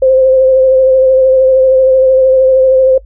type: tone with vibrato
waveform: sine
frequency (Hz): 523.3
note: C5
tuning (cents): 0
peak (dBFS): -4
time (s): 0.02-2.98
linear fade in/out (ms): 5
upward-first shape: sine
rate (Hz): 13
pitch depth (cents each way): 24
effects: noise-tail reverb RT60 0.1 s tail -22 dB re dry + added 50 Hz sine -33 dBFS peak until 3.05 s